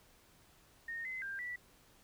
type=tone with pitch steps; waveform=sine; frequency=1845 / 2046 / 1591 / 1959 Hz; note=A#6 / C7 / G6 / B6; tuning=-18 / -39 / +25 / -15 cents; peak=-39 dBFS; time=0.88-1.56 s; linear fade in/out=5 ms; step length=170 ms; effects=pink hiss -65 dBFS RMS until 2.03 s